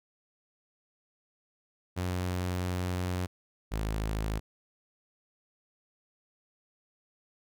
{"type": "tone pair in turn", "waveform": "sawtooth", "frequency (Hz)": [90.5, 53.38], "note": ["F#2", "G#1"], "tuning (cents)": [-38, 48], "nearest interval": "major sixth", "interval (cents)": 914, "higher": "first", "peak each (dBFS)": [-26, -26], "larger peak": "neither", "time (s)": [[1.96, 3.27], [3.71, 4.4]], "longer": "first", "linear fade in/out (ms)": 20, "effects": []}